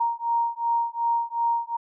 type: beating tone pair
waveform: sine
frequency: 932.3 / 935 Hz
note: A#5 / A#5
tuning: 0 / +5 cents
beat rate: 2.7 Hz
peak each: -25 dBFS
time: 0-1.77 s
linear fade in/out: 10 ms
effects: none